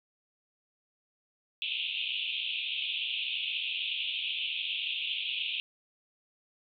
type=band-pass noise; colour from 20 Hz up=pink; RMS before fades=-34 dBFS; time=1.62-5.6 s; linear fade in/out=0 ms; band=2500 to 3600 Hz; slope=96 dB/octave; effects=none